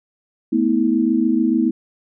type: chord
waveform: sine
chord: A suspended second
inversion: none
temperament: equal with one note detuned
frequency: 220 / 246.9 / 321.9 Hz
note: A3 / B3 / E4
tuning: 0 / 0 / -41 cents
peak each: -20 / -18 / -18 dBFS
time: 0.52-1.71 s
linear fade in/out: 10 ms
effects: none